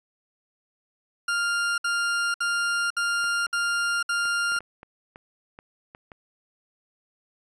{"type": "tone bursts", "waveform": "40% pulse", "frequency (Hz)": 1400, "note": "F6", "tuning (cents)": 4, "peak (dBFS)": -22, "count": 6, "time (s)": [1.28, 4.59], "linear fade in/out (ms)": 5, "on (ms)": 500, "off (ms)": 62}
{"type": "clicks", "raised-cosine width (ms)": 0.5, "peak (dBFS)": -28, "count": 11, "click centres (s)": [3.242, 3.468, 4.255, 4.52, 4.564, 4.606, 4.831, 5.159, 5.589, 5.949, 6.118]}
{"effects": ["resampled to 24000 Hz"]}